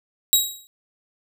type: tone with exponential decay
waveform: 15% pulse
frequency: 3831 Hz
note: A#7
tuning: 47 cents sharp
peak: -4 dBFS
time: 0.33-0.67 s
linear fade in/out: 0 ms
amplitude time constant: 72 ms
effects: none